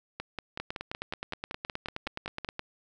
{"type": "two click trains", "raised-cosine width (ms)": 0.3, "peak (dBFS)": [-19, -18], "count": [13, 20], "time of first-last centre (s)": [[0.2, 2.447], [0.6, 2.594]], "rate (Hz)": [5.34, 9.53], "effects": []}